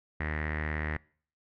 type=tone with low-pass filter; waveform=sawtooth; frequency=76.7 Hz; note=D#2; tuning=24 cents flat; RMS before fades=-33 dBFS; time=0.2-0.97 s; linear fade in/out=5 ms; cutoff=1900 Hz; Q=8.9; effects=noise-tail reverb RT60 0.5 s tail -25 dB re dry